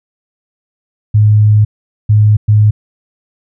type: tone bursts at uneven times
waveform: sine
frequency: 106 Hz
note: G#2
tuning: 36 cents sharp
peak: -4 dBFS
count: 3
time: 1.14-1.65 / 2.09-2.37 / 2.48-2.71 s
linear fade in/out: 10 ms
effects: none